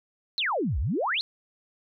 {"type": "exponential two-way sweep", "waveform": "sine", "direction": "down then up", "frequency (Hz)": [4346, 55.3, 4346], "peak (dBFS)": -24, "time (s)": [0.38, 1.21], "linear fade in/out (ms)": 0, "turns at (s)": 0.79, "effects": []}